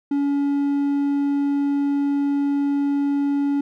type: tone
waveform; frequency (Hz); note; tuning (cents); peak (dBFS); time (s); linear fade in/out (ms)
triangle; 283; C#4; +36; -16; 0.11-3.61; 5
effects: none